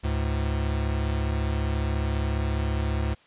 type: tone pair together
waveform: square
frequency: 71.6 / 106.23 Hz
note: D2 / G#2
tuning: -43 / +40 cents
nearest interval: perfect fifth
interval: 683 cents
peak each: -26 / -30 dBFS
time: 0.03-3.15 s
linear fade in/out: 20 ms
effects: white hiss -57 dBFS RMS until 3.26 s + resampled to 8000 Hz